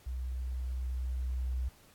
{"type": "tone with level ramp", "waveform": "sine", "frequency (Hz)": 63.2, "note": "B1", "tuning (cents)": 41, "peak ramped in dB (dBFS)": [-34, -30], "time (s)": [0.06, 1.69], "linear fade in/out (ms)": 10, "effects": ["pink hiss -61 dBFS RMS until 1.94 s", "AAC 64 kbps"]}